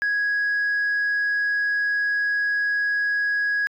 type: tone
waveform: sine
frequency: 1661.2 Hz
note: G#6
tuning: in tune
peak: -18 dBFS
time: 0.02-3.67 s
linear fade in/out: 0 ms
effects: tanh soft clip ceiling -18 dBFS